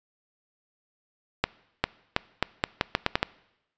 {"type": "accelerating click train", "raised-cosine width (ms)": 0.3, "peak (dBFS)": -5, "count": 10, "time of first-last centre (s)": [1.44, 3.229], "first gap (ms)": 400, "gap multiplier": 0.81, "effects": ["noise-tail reverb RT60 0.9 s tail -22 dB re dry", "resampled to 16000 Hz"]}